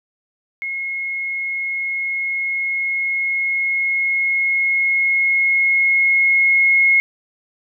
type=tone with level ramp; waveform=sine; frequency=2164 Hz; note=C#7; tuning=42 cents flat; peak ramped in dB=-22 to -10 dBFS; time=0.62-7 s; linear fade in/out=0 ms; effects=none